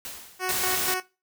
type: noise with exponential decay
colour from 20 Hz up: white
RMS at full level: -35 dBFS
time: 0.05-0.74 s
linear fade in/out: 0 ms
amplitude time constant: 150 ms
type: tone with tremolo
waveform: 10% pulse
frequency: 370 Hz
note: F#4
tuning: in tune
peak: -18 dBFS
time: 0.39-1.03 s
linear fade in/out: 50 ms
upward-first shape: square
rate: 4.1 Hz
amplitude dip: 60%
type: noise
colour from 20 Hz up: white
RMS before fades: -27 dBFS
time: 0.49-0.94 s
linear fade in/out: 0 ms
effects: noise-tail reverb RT60 0.3 s tail -21 dB re dry